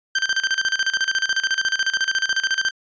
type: tone with tremolo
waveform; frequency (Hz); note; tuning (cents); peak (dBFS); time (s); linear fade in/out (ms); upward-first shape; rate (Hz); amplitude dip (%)
sawtooth; 1565; G6; -3; -13; 0.15-2.71; 5; square; 14; 80
effects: resampled to 16000 Hz